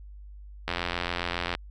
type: click train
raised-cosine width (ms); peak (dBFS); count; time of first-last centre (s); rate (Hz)
0.3; -12; 77; 0.68-1.551; 87.3
effects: added 50 Hz sine -42 dBFS peak until 1.7 s